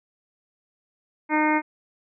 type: harmonic tone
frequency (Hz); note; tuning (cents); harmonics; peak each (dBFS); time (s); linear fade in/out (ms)
305.9; D#4; -29; 1 / 2 / 3 / 4 / 5 / 6 / 7 / 8; -22 / -30 / -23 / -33 / -31 / -32 / -27 / -37; 1.29-1.62; 50
effects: none